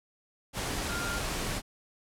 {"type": "tone in noise", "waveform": "sine", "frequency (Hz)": 1400, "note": "F6", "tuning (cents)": 4, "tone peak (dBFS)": -35, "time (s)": [0.87, 1.22], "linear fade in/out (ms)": 50, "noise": "pink", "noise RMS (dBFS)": -33, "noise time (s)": [0.53, 1.62], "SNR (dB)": -5, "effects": ["low-pass 11000 Hz 12 dB/octave"]}